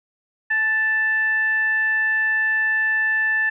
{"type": "tone with frequency modulation", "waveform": "sine", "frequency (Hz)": 1760, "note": "A6", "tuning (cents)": 0, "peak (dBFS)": -17, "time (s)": [0.5, 3.5], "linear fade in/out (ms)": 10, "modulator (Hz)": 897, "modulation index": 0.26, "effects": []}